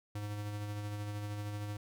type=tone with tremolo; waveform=square; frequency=103.83 Hz; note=G#2; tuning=in tune; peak=-37 dBFS; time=0.15-1.77 s; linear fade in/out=5 ms; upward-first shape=sine; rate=13 Hz; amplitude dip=30%; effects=none